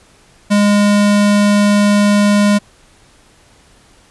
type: tone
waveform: square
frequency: 205.2 Hz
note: G#3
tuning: 21 cents flat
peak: -9 dBFS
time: 0.5-2.59 s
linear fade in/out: 20 ms
effects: pink hiss -48 dBFS RMS until 4.1 s + resampled to 24000 Hz